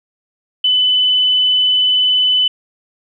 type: tone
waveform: sine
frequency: 3007 Hz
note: F#7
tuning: 27 cents sharp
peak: -10 dBFS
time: 0.64-2.48 s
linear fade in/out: 5 ms
effects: none